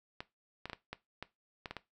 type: clicks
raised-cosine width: 0.3 ms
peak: -24 dBFS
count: 9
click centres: 0.205 / 0.656 / 0.698 / 0.732 / 0.93 / 1.226 / 1.658 / 1.71 / 1.767 s
effects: noise-tail reverb RT60 0.2 s tail -17 dB re dry